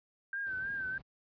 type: tone with vibrato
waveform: sine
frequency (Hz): 1568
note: G6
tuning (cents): 0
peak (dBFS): -34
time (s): 0.33-0.98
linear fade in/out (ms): 2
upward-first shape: sine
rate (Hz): 3.2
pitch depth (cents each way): 61
type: noise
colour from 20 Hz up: brown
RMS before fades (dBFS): -50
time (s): 0.46-1.02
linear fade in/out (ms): 10
effects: high-pass 80 Hz 12 dB/octave + resampled to 11025 Hz